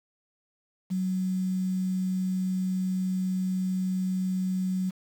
sine tone with quantisation, 186.3 Hz, F#3, 12 cents sharp, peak -25 dBFS, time 0.9-4.91 s, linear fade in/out 20 ms, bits 8, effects none

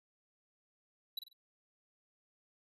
square tone with echo, 3940 Hz, B7, 5 cents flat, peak -36 dBFS, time 1.17-1.19 s, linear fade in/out 5 ms, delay 47 ms, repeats 3, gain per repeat -9 dB, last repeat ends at 1.331 s, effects resampled to 32000 Hz

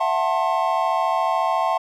triangle chord, F# half-diminished seventh, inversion third, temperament just, 666 / 740 / 888 / 1065.6 Hz, E5 / F#5 / A5 / C6, +18 / 0 / +16 / +31 cents, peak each -22 dBFS, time 0-1.78 s, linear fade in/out 10 ms, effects none

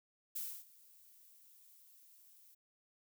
violet noise with ADSR envelope, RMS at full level -40 dBFS, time 0.35-2.55 s, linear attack 12 ms, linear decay 280 ms, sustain -23 dB, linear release 11 ms, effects none

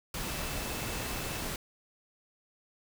sine tone in noise, 2637 Hz, E7, in tune, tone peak -47 dBFS, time 0.24-1.41 s, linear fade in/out 2 ms, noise pink, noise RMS -36 dBFS, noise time 0.14-1.56 s, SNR -14 dB, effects none

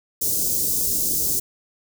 white band-stop noise, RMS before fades -22 dBFS, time 0.21-1.4 s, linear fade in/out 10 ms, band 460 to 5600 Hz, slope 24 dB/octave, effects none

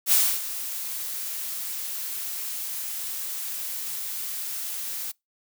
blue noise with ADSR envelope, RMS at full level -18 dBFS, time 0.06-5.12 s, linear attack 61 ms, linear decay 280 ms, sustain -14 dB, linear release 14 ms, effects noise-tail reverb RT60 0.2 s tail -26 dB re dry

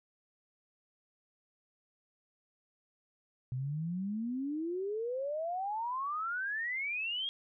sine exponential sweep, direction up, 123.47 to 3296 Hz, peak -33 dBFS, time 3.52-7.29 s, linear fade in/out 0 ms, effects none

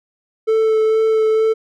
triangle tone with vibrato, 440 Hz, A4, in tune, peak -10 dBFS, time 0.47-1.54 s, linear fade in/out 20 ms, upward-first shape sine, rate 2.2 Hz, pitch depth 11 cents each way, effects none

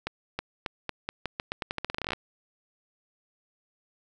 accelerating click train, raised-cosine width 0.3 ms, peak -14 dBFS, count 22, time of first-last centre 0.07-2.133 s, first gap 320 ms, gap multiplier 0.85, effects none

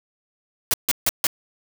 white noise bursts, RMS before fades -19 dBFS, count 4, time 0.71-1.268 s, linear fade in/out 0 ms, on 27 ms, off 150 ms, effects none

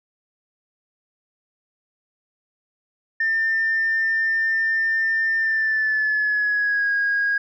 sine tone with pitch glide, 1798 to 1639.3 Hz, A6 to G#6, +37 to -23 cents, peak -17 dBFS, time 3.2-7.38 s, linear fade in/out 5 ms, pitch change -160 cents, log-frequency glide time 5.38-6.93 s, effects tanh soft clip ceiling -14 dBFS

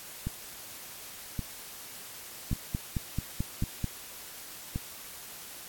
two click trains, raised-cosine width 5 ms, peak -19 / -17 dBFS, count 5 / 7, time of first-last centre 0.27-4.759 / 2.53-3.843 s, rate 0.891 / 4.57 Hz, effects white hiss -45 dBFS RMS until 5.68 s + AAC 64 kbps

